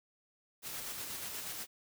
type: noise with tremolo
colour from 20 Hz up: white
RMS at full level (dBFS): -41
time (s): 0.62-1.67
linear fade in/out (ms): 50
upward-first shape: square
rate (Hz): 8.3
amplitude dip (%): 25
effects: none